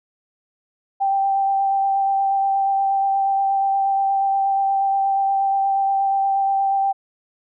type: tone with vibrato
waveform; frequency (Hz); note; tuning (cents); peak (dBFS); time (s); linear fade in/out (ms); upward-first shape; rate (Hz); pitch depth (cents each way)
sine; 784; G5; 0; -16; 1-6.93; 20; sine; 8.4; 12
effects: none